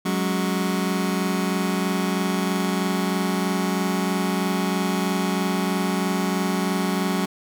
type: chord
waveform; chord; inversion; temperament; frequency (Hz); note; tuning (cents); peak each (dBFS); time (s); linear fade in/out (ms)
sawtooth; F# suspended second; none; just; 185 / 208.1 / 277.5; F#3 / G#3 / C#4; 0 / +4 / +2; -19 / -23 / -24; 0.05-7.26; 10
effects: none